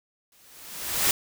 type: noise with exponential growth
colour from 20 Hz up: white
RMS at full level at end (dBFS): -20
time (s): 0.32-1.11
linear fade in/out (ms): 1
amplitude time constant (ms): 170
effects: none